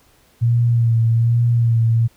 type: tone with vibrato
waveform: sine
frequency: 116.5 Hz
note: A#2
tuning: 1 cent flat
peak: -12 dBFS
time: 0.41-2.08 s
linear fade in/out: 20 ms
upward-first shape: sine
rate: 1.2 Hz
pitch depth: 35 cents each way
effects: pink hiss -55 dBFS RMS until 2.16 s